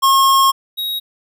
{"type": "tone pair in turn", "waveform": "square", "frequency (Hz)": [1081, 3797], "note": ["C#6", "A#7"], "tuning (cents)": [-44, 31], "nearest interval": "octave + minor seventh", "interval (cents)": 2175, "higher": "second", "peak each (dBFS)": [-10, -20], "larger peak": "first", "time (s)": [[0.02, 0.52], [0.77, 1]], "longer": "first", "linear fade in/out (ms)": 20, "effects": []}